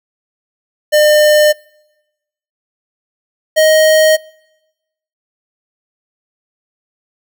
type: tone pair in turn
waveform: square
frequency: 603 / 625.7 Hz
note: D5 / D#5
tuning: +46 / +10 cents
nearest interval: minor second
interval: 64 cents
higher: second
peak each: -7 dBFS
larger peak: neither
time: 0.92-1.53 / 3.56-4.17 s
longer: neither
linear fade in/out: 20 ms
effects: noise-tail reverb RT60 1.0 s tail -26 dB re dry